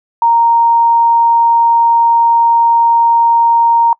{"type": "tone", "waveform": "sine", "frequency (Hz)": 930, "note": "A#5", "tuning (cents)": -4, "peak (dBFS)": -6, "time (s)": [0.22, 3.93], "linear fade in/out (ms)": 2, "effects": ["noise-tail reverb RT60 0.1 s tail -25 dB re dry"]}